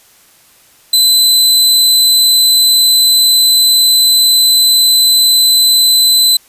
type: tone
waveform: sawtooth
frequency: 4029 Hz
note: B7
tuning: 34 cents sharp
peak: -3 dBFS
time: 0.93-6.37 s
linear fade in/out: 5 ms
effects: white hiss -46 dBFS RMS until 6.48 s + resampled to 32000 Hz